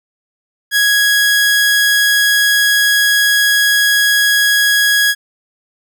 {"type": "tone", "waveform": "sawtooth", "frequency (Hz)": 1661.2, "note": "G#6", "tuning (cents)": 0, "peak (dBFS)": -6, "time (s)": [0.71, 5.15], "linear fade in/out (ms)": 50, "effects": []}